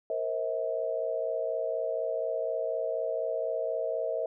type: tone cluster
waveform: sine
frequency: 464.9 / 529 / 644 Hz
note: A#4 / C5 / E5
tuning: -5 / +19 / -41 cents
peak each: -34 / -34 / -31 dBFS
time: 0.1-4.26 s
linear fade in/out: 2 ms
effects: none